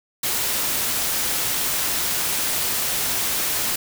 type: noise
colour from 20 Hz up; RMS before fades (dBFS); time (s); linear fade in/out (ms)
white; -23; 0.23-3.76; 5
effects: none